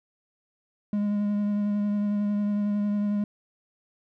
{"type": "tone with vibrato", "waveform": "triangle", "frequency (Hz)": 206, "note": "G#3", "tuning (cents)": -14, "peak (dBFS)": -21, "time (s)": [0.93, 3.24], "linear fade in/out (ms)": 2, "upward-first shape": "sine", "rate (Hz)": 11, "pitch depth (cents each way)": 15, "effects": []}